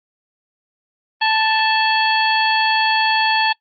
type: harmonic tone with a mistuned harmonic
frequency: 880 Hz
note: A5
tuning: in tune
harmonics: 1 / 2 / 3 / 4 / 5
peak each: -17 / -20 / -22 / -23 / -24 dBFS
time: 1.21-3.53 s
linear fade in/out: 10 ms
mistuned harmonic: 4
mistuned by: -100 cents
effects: noise-tail reverb RT60 0.1 s tail -23 dB re dry + Opus 24 kbps